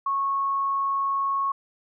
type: tone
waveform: sine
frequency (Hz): 1100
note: C#6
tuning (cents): -14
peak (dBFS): -22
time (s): 0.06-1.52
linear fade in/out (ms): 5
effects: none